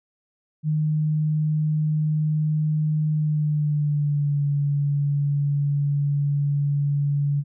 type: tone with pitch glide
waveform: sine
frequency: 153.5 to 143.22 Hz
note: D#3 to D3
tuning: -23 to -43 cents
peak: -19 dBFS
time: 0.63-7.44 s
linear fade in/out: 50 ms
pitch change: -120 cents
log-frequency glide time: 3.11-4.44 s
effects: none